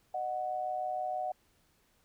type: tone pair together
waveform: sine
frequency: 613.7 / 740 Hz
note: D#5 / F#5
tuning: -24 / 0 cents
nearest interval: minor third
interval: 324 cents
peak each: -38 / -33 dBFS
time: 0.14-1.32 s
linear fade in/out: 5 ms
effects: pink hiss -70 dBFS RMS until 2.04 s